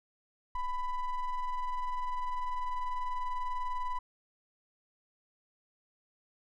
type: ring-modulated tone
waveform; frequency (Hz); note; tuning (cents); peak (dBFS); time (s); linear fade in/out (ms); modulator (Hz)
triangle; 493.9; B4; 0; -26; 0.55-3.99; 5; 504
effects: none